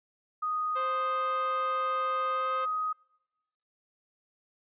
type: tone with pitch glide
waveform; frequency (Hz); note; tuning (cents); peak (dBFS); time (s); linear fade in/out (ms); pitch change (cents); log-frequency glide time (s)
sine; 1243 to 1254.5; D#6 to D#6; -2 to +14; -28; 0.42-2.93; 10; +16; 2.32-2.47
type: tone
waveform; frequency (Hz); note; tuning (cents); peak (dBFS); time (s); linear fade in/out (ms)
sawtooth; 523.3; C5; 0; -30; 0.75-2.66; 20
effects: noise-tail reverb RT60 1.0 s tail -26 dB re dry + resampled to 8000 Hz